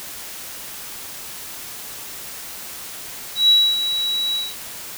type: tone with ADSR envelope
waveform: sine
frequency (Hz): 3900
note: B7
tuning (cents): -23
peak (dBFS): -9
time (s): 3.35-4.55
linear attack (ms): 140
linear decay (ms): 270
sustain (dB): -10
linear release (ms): 200
effects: white hiss -34 dBFS RMS until 4.97 s